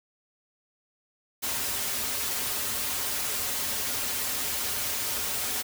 white noise with comb filter, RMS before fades -30 dBFS, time 1.42-5.63 s, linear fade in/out 20 ms, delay 6 ms, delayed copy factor -0.85, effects none

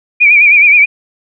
sine tone with vibrato, 2363 Hz, D7, 10 cents sharp, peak -3 dBFS, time 0.2-0.86 s, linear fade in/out 20 ms, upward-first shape sine, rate 9.5 Hz, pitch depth 77 cents each way, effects none

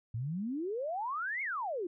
sine exponential two-way sweep, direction up then down, 106.5 to 2242 to 328 Hz, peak -33 dBFS, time 0.14-1.87 s, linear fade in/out 5 ms, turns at 1.42 s, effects none

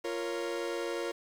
40% pulse chord, Bb minor, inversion second, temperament equal with one note detuned, 346.8 / 466.2 / 554.4 Hz, F4 / Bb4 / Db5, -12 / 0 / 0 cents, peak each -36 / -36 / -38 dBFS, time 0.04-1.12 s, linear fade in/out 10 ms, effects low-pass 8000 Hz 12 dB/octave + 9-bit

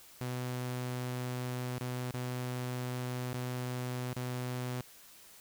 sawtooth tone with dropouts, 125.2 Hz, B2, 24 cents sharp, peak -31 dBFS, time 0.21-4.81 s, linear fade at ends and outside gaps 0 ms, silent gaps 1.783-1.81 / 2.11-2.14 / 3.33-3.343 / 4.133-4.165 s, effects white hiss -56 dBFS RMS until 5.4 s

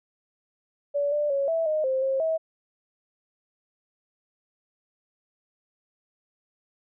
sine tone with pitch steps, 573 / 591 / 555 / 656 / 618 / 525 / 535 / 644 Hz, D5 / D5 / C#5 / E5 / D#5 / C5 / C5 / E5, -43 / +11 / +2 / -9 / -12 / +6 / +38 / -41 cents, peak -22 dBFS, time 0.94-2.38 s, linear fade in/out 20 ms, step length 180 ms, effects none

